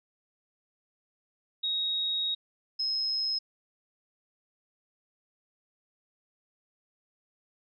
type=tone pair in turn; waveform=sine; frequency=3775 / 5141 Hz; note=A#7 / E8; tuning=+21 / -44 cents; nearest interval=perfect fourth; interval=535 cents; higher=second; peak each=-27 dBFS; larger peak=neither; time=1.63-2.35 / 2.79-3.39 s; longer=first; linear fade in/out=10 ms; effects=none